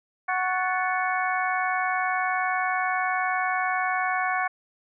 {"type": "harmonic tone with a mistuned harmonic", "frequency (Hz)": 370, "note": "F#4", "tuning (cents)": 0, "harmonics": [2, 3, 4, 5, 6], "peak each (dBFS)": [-27, -29, -30, -31, -32], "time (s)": [0.28, 4.48], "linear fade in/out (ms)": 10, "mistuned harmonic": 5, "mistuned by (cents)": -95, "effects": []}